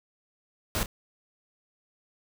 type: noise with echo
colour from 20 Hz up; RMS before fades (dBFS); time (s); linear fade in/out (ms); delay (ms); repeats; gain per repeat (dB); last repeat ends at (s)
pink; -28; 0.75-0.83; 0; 29; 1; -12; 0.859
effects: none